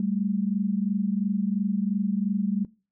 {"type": "tone pair together", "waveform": "sine", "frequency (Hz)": [195.2, 218.1], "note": ["G3", "A3"], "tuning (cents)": [-7, -15], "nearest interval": "major second", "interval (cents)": 192, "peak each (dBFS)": [-25, -27], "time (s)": [0, 2.65], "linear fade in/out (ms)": 2, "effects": ["noise-tail reverb RT60 0.4 s tail -25 dB re dry"]}